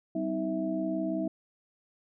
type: tone cluster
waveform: sine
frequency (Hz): 192.5 / 258.4 / 317.2 / 655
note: G3 / C4 / D#4 / E5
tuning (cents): -31 / -21 / +33 / -11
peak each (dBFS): -35 / -36 / -31 / -35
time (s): 0.15-1.28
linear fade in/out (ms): 5
effects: none